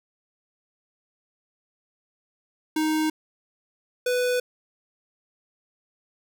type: tone pair in turn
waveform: square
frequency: 311.6 / 495.9 Hz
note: D#4 / B4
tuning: +3 / +7 cents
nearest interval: minor sixth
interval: 804 cents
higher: second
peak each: -22 dBFS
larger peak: neither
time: 2.76-3.1 / 4.06-4.4 s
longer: neither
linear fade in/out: 5 ms
effects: none